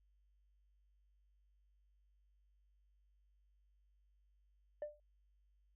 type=tone with exponential decay; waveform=sine; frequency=595 Hz; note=D5; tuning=22 cents sharp; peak=-35 dBFS; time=4.82-5 s; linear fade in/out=2 ms; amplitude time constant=39 ms; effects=tanh soft clip ceiling -37 dBFS + added 50 Hz sine -70 dBFS peak until 5.75 s